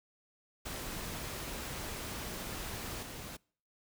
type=noise with level steps; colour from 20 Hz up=pink; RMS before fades=-41 / -45 dBFS; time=0.65-3.37 s; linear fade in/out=10 ms; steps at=3.02 s; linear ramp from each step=10 ms; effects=noise-tail reverb RT60 0.5 s tail -26 dB re dry